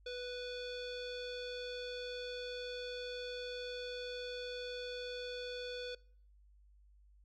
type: tone with low-pass filter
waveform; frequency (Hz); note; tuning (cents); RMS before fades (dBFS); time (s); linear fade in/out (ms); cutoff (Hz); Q
square; 493.9; B4; 0; -43; 0.06-5.95; 5; 4000; 5.3
effects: noise-tail reverb RT60 0.6 s tail -25 dB re dry + added 50 Hz sine -61 dBFS peak until 7.24 s